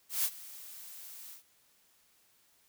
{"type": "noise with ADSR envelope", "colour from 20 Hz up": "blue", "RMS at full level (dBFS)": -29, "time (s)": [0.09, 1.43], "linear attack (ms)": 150, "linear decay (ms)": 59, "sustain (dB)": -19, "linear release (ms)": 110, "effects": ["white hiss -68 dBFS RMS until 2.68 s"]}